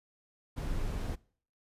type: noise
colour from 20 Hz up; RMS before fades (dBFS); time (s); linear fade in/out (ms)
brown; -34; 0.56-1.16; 20
effects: noise-tail reverb RT60 0.5 s tail -23 dB re dry + resampled to 32000 Hz